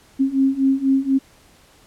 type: beating tone pair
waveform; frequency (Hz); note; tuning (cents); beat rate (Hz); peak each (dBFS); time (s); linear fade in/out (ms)
sine; 266.7 / 270.8; C4 / C#4; +33 / -40; 4.1; -19 / -17; 0.19-1.19; 20
effects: pink hiss -52 dBFS RMS until 1.86 s + low-pass 12000 Hz 12 dB/octave